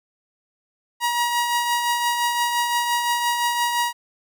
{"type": "tone with tremolo", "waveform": "sawtooth", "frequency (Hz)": 955, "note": "A#5", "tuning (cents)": 42, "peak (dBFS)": -14, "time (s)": [1, 3.93], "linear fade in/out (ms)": 50, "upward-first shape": "triangle", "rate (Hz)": 5.8, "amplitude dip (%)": 45, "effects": []}